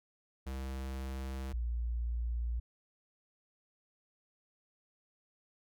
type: tone pair in turn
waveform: square / sine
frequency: 66.2 / 58.58 Hz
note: C2 / A#1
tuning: +21 / +9 cents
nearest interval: major second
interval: 212 cents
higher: first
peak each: -38 / -32 dBFS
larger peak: second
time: 0.46-1.53 / 1.53-2.6 s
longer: neither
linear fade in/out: 10 ms
effects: none